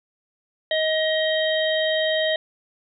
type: harmonic tone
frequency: 630 Hz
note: D#5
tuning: 21 cents sharp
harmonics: 1 / 3 / 5 / 6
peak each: -21 / -26 / -28 / -29 dBFS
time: 0.71-2.36 s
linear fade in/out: 2 ms
effects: none